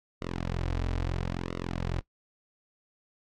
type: tone with flanger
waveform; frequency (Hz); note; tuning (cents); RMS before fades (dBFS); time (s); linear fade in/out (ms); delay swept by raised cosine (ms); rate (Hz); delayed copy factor
sawtooth; 43.65; F1; 0; -32; 0.21-2.01; 10; 1.2 to 5.7; 0.75; -0.95
effects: noise-tail reverb RT60 0.1 s tail -19 dB re dry + low-pass 5000 Hz 12 dB/octave